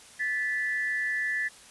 sine tone pair together, 1745.8 / 1972 Hz, A6 / B6, -14 / -3 cents, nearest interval major second, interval 211 cents, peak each -28 / -31 dBFS, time 0.19-1.49 s, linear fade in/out 20 ms, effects white hiss -51 dBFS RMS until 1.7 s + resampled to 24000 Hz

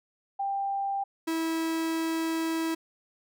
sine / 45% pulse tone pair in turn, 791 / 325.5 Hz, G5 / E4, +15 / -22 cents, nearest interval octave + minor third, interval 1537 cents, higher first, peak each -27 dBFS, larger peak neither, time 0.39-1.04 / 1.27-2.75 s, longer second, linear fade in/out 10 ms, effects none

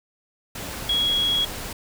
sine tone in noise, 3322 Hz, G#7, in tune, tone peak -19 dBFS, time 0.89-1.45 s, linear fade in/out 5 ms, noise pink, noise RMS -33 dBFS, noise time 0.55-1.73 s, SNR +11 dB, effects none

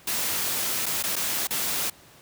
white noise with dropouts, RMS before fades -27 dBFS, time 0.07-1.9 s, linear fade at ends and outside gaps 5 ms, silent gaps 0.859-0.863 / 1.027-1.036 / 1.157-1.163 / 1.472-1.506 s, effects pink hiss -52 dBFS RMS until 2.21 s + high-pass 80 Hz 12 dB/octave

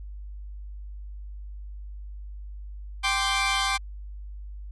15% pulse chord, G suspended fourth, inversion none, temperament equal, 784 / 1046.5 / 1174.7 Hz, G5 / C6 / D6, 0 / 0 / 0 cents, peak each -21 dBFS, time 3.03-3.78 s, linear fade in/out 20 ms, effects added 50 Hz sine -36 dBFS peak until 4.71 s + resampled to 22050 Hz

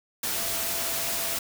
sine tone in noise, 671 Hz, E5, 31 cents sharp, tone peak -40 dBFS, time 0.36-1.36 s, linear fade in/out 5 ms, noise white, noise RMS -29 dBFS, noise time 0.23-1.39 s, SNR -14 dB, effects none

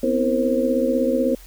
sine tone cluster, 248.5 / 264.6 / 324.4 / 464.9 / 531 Hz, B3 / C4 / E4 / A#4 / C5, +11 / +20 / -28 / -5 / +25 cents, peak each -22 / -26 / -26 / -25 / -21 dBFS, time 0.03-1.35 s, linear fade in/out 5 ms, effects added 42 Hz sine -42 dBFS peak until 1.46 s + white hiss -48 dBFS RMS until 1.46 s

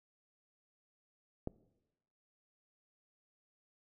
click, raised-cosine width 2 ms, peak -23 dBFS, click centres 1.474 s, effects noise-tail reverb RT60 1.0 s tail -21 dB re dry

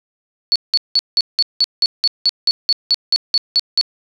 sine tone bursts, 4435 Hz, C#8, in tune, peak -10 dBFS, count 16, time 0.52-3.812 s, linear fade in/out 0 ms, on 37 ms, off 180 ms, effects none

